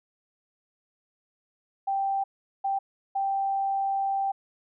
sine tone bursts at uneven times, 784 Hz, G5, in tune, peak -24 dBFS, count 3, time 1.87-2.24 / 2.64-2.79 / 3.15-4.32 s, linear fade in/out 10 ms, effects none

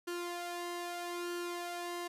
sawtooth tone with flanger, 349.2 Hz, F4, in tune, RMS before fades -40 dBFS, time 0.07-2.08 s, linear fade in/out 10 ms, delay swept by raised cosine 0.67 to 1.87 ms, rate 0.79 Hz, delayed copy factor +0.6, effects resampled to 32000 Hz + 12-bit

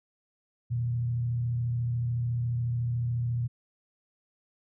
sine tone with frequency modulation, 119.4 Hz, A#2, 42 cents sharp, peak -26 dBFS, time 0.7-3.48 s, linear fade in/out 20 ms, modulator 34 Hz, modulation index 0.34, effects none

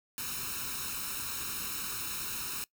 white noise with comb filter, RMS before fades -37 dBFS, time 0.18-2.64 s, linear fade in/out 0 ms, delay 0.75 ms, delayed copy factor +0.8, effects noise-tail reverb RT60 0.1 s tail -22 dB re dry

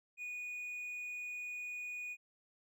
triangle tone, 2464 Hz, D#7, 17 cents flat, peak -39 dBFS, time 0.17-2.17 s, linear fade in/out 50 ms, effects none

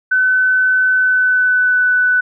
sine tone with pitch glide, 1513 to 1493.9 Hz, F#6 to F#6, +38 to +16 cents, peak -10 dBFS, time 0.11-2.21 s, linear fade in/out 10 ms, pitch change -22 cents, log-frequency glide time 0.94-1.84 s, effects none

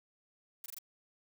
blue noise bursts, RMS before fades -44 dBFS, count 4, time 0.64-0.786 s, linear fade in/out 2 ms, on 20 ms, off 22 ms, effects none

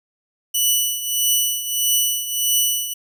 10% pulse tone with tremolo, 2960 Hz, F#7, in tune, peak -6 dBFS, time 0.54-2.94 s, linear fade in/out 10 ms, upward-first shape triangle, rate 1.6 Hz, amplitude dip 75%, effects none

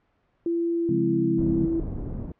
sine tone with pitch glide, 338.3 to 330.4 Hz, E4 to E4, +45 to +4 cents, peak -22 dBFS, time 0.46-1.8 s, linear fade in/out 2 ms, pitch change -41 cents, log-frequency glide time 0.75-1.32 s
sine chord, Db major seventh, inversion none, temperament equal, 138.59 / 174.61 / 207.7 / 261.6 Hz, Db3 / F3 / Ab3 / C4, 0 / 0 / 0 / 0 cents, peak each -29 dBFS, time 0.89-1.65 s, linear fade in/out 2 ms
pink low-pass noise, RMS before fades -32 dBFS, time 1.38-2.32 s, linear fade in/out 2 ms, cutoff 310 Hz, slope 12 dB/octave
effects pink hiss -68 dBFS RMS until 2.39 s + low-pass 2000 Hz 12 dB/octave

